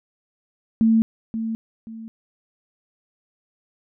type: tone with echo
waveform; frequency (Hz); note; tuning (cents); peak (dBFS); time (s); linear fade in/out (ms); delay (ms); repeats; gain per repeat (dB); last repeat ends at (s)
sine; 224.2; A3; +33; -13; 0.81-1.02; 0; 530; 2; -10; 2.08
effects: none